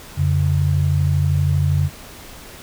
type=tone pair together; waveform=sine; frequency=89.33 / 141.9 Hz; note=F2 / C#3; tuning=+40 / +41 cents; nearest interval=minor sixth; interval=801 cents; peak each=-17 / -17 dBFS; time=0.16-1.9 s; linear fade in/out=50 ms; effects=pink hiss -39 dBFS RMS until 2.62 s